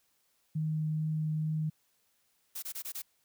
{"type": "tone with vibrato", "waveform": "sine", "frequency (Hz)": 155.56, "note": "D#3", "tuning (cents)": 0, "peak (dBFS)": -29, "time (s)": [0.55, 1.7], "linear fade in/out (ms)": 10, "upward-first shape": "triangle", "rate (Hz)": 2.3, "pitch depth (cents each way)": 8}
{"type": "noise bursts", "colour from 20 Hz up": "blue", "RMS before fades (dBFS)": -39, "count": 5, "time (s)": [2.55, 3.021], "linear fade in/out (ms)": 10, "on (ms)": 75, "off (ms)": 24}
{"effects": ["white hiss -73 dBFS RMS until 3.24 s"]}